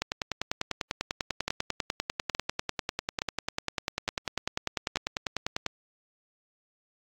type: two click trains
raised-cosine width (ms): 0.2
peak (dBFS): -11 / -11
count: 5 / 58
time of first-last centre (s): 1.48-4.958 / 0.02-5.664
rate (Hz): 1.15 / 10.1
effects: AAC 64 kbps